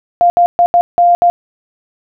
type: tone bursts at uneven times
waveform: sine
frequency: 698.5 Hz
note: F5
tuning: in tune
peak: -5 dBFS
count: 6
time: 0.21-0.3 / 0.37-0.46 / 0.59-0.66 / 0.74-0.81 / 0.98-1.15 / 1.22-1.3 s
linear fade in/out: 0 ms
effects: none